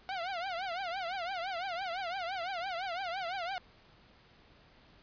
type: tone with vibrato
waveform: sawtooth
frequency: 727 Hz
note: F#5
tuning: 31 cents flat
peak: -31 dBFS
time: 0.09-3.58 s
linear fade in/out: 0 ms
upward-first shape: triangle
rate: 5.9 Hz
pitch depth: 180 cents each way
effects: pink hiss -61 dBFS RMS until 5.02 s + resampled to 11025 Hz